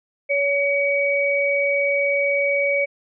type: tone pair together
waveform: sine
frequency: 564 / 2264 Hz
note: C#5 / C#7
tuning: +30 / +36 cents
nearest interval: 2 octaves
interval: 2406 cents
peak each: -20 dBFS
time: 0.29-2.86 s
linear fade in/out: 20 ms
effects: none